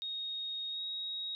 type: tone with pitch glide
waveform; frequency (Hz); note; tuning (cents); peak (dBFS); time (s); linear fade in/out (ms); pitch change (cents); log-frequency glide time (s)
sine; 3735 to 3785; A#7 to A#7; +3 to +26; -36; 0.02-1.35; 0; +23; 0.7-0.82
effects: none